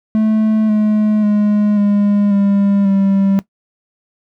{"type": "tone with pitch steps", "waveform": "triangle", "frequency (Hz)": [217.3, 212.8, 208.4, 204.2, 199.96, 195.84], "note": ["A3", "G#3", "G#3", "G#3", "G3", "G3"], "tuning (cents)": [-21, 42, 6, -29, 35, -1], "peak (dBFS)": -8, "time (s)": [0.15, 3.39], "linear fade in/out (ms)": 0, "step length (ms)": 540, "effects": ["noise-tail reverb RT60 0.1 s tail -17 dB re dry"]}